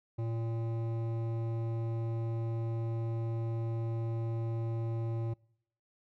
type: tone with hard clipping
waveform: sine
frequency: 114.5 Hz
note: A#2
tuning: 31 cents flat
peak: -34 dBFS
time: 0.18-5.34 s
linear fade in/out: 10 ms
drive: 13 dB
effects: noise-tail reverb RT60 0.7 s tail -25 dB re dry